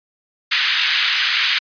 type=band-pass noise; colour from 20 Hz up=white; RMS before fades=-18 dBFS; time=0.51-1.59 s; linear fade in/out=10 ms; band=1500 to 4000 Hz; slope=24 dB/octave; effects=resampled to 11025 Hz